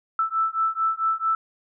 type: beating tone pair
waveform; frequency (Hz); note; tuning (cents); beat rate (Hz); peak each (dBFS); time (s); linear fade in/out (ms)
sine; 1318.5 / 1323; E6 / E6; 0 / +6; 4.5; -24; 0.19-1.35; 2
effects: none